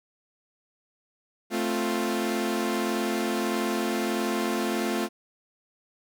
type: chord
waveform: sawtooth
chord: F major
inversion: first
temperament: equal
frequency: 220 / 261.6 / 349.2 Hz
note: A3 / C4 / F4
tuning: 0 / 0 / 0 cents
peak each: -25 / -28 / -25 dBFS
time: 1.5-5.09 s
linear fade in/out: 50 ms
effects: none